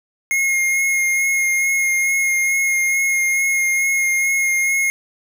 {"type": "tone with vibrato", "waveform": "square", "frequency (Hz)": 2147, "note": "C7", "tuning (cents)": 44, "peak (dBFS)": -16, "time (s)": [0.31, 4.9], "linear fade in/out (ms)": 0, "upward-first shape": "sine", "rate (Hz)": 2.3, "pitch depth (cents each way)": 15, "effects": []}